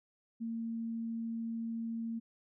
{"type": "tone", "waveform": "sine", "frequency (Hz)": 228.4, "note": "A#3", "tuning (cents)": -35, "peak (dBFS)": -35, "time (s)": [0.4, 2.2], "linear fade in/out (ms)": 20, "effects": []}